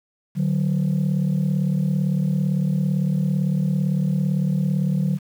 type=tone pair together; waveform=sine; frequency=148.8 / 186.61 Hz; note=D3 / F#3; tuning=+23 / +15 cents; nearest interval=major third; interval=392 cents; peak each=-19 dBFS; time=0.35-5.19 s; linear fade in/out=50 ms; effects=tanh soft clip ceiling -15 dBFS + 8-bit